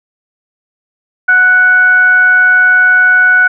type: tone with frequency modulation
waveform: sine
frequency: 1480 Hz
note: F#6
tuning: in tune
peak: -4 dBFS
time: 1.28-3.48 s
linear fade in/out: 10 ms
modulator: 747 Hz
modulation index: 0.26
effects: none